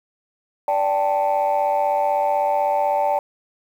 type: chord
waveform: sine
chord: D suspended fourth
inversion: none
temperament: equal with one note detuned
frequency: 583.9 / 784 / 880 Hz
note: D5 / G5 / A5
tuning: -10 / 0 / 0 cents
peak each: -20 dBFS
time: 0.68-3.19 s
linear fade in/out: 2 ms
effects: tanh soft clip ceiling -12 dBFS + 8-bit